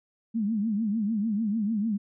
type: tone with vibrato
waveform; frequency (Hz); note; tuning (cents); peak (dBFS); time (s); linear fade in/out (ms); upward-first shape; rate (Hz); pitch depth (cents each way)
sine; 214.4; A3; -45; -24; 0.34-1.98; 20; triangle; 6.7; 160
effects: none